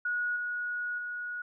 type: tone with level steps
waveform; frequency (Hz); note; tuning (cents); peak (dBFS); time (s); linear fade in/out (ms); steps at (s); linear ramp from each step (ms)
sine; 1455; F#6; -29; -28 / -31 / -34; 0.05-1.42; 5; 0.36 / 0.98; 5
effects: none